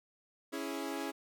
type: chord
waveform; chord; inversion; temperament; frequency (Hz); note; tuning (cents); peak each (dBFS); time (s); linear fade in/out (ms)
sawtooth; C# minor; none; equal; 277.2 / 329.6 / 415.3; C#4 / E4 / G#4; 0 / 0 / 0; -36 / -37 / -39; 0.52-1.12; 20
effects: none